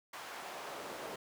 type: noise with high-pass filter sweep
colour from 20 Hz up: brown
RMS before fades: -45 dBFS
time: 0.13-1.16 s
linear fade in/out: 5 ms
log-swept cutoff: 1000 to 460 Hz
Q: 1.1
effects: none